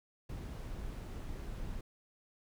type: noise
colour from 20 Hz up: brown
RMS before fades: -42 dBFS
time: 0.29-1.81 s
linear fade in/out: 5 ms
effects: none